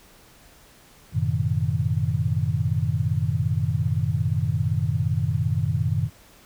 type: chord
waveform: sine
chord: F# diminished seventh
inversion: none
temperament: equal with one note detuned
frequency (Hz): 92.5 / 110 / 127.46 / 155.56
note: F#2 / A2 / C3 / Eb3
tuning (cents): 0 / 0 / -45 / 0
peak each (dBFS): -26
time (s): 1.12-6.1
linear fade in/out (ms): 50
effects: pink hiss -52 dBFS RMS until 6.45 s